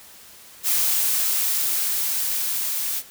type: noise with level ramp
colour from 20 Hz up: blue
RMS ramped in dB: -20 to -26 dBFS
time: 0.63-3.03 s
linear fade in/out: 50 ms
effects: white hiss -46 dBFS RMS until 3.1 s